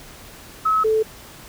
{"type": "tone pair in turn", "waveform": "sine", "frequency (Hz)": [1288, 437.8], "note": ["E6", "A4"], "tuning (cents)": [-41, -9], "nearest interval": "octave + perfect fifth", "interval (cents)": 1868, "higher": "first", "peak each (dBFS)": -15, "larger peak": "neither", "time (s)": [[0.65, 0.84], [0.84, 1.03]], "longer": "neither", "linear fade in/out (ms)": 10, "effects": ["pink hiss -42 dBFS RMS until 1.48 s"]}